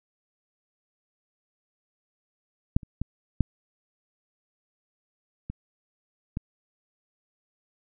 clicks, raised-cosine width 5 ms, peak -7 / -30 / -16 / -8 / -21 / -17 dBFS, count 6, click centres 2.765 / 2.832 / 3.016 / 3.407 / 5.5 / 6.371 s, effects none

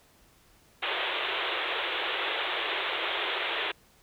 white band-pass noise, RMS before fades -31 dBFS, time 0.82-3.72 s, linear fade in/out 10 ms, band 330 to 3700 Hz, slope 96 dB/octave, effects pink hiss -61 dBFS RMS until 4.02 s

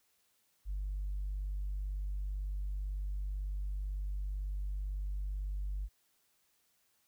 sine tone, 49 Hz, G1, in tune, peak -33 dBFS, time 0.65-5.89 s, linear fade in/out 50 ms, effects tanh soft clip ceiling -31 dBFS + white hiss -74 dBFS RMS until 7.07 s

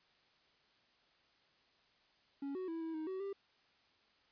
triangle tone with pitch steps, 278.7 / 371.8 / 328.6 / 324.9 / 313.9 / 377.8 / 395.1 Hz, C#4 / F#4 / E4 / E4 / D#4 / F#4 / G4, +9 / +8 / -5 / -25 / +15 / +36 / +14 cents, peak -37 dBFS, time 2.42-3.33 s, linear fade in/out 5 ms, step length 130 ms, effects white hiss -71 dBFS RMS until 4.31 s + resampled to 11025 Hz

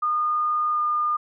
sine tone with pitch glide, 1221 to 1212.6 Hz, D#6 to D#6, -33 to -45 cents, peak -20 dBFS, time 0.02-1.17 s, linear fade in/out 10 ms, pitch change -12 cents, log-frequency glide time 0.72-0.79 s, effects none

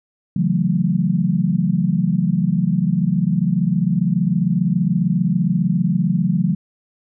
sine chord, F# minor seventh, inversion second, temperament equal with one note detuned, 138.03 / 164.81 / 185 / 220 Hz, C#3 / E3 / F#3 / A3, -7 / 0 / 0 / 0 cents, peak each -24 / -19 / -18 / -24 dBFS, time 0.36-6.55 s, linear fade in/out 5 ms, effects none

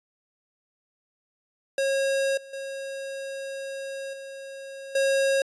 square tone with level steps, 544 Hz, C#5, 33 cents flat, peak -23 / -43 / -33 / -38 / -21 dBFS, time 1.78-5.42 s, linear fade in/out 2 ms, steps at 2.37 / 2.53 / 4.13 / 4.95 s, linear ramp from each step 5 ms, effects resampled to 24000 Hz

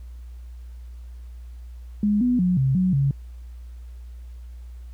sine tone with pitch steps, 207.5 / 247.2 / 180.9 / 133.1 / 184.7 / 138.4 Hz, G#3 / B3 / F#3 / C3 / F#3 / C#3, -1 / +2 / -39 / +30 / -3 / -2 cents, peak -17 dBFS, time 2.03-3.11 s, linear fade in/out 2 ms, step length 180 ms, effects added 60 Hz sine -36 dBFS peak until 4.93 s + pink hiss -62 dBFS RMS until 4.93 s

